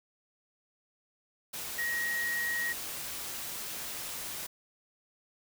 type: tone in noise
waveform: sine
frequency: 1892 Hz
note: A#6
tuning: 25 cents sharp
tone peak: -30 dBFS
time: 1.78-2.73 s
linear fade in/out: 10 ms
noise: white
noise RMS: -39 dBFS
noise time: 1.53-4.47 s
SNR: +6 dB
effects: none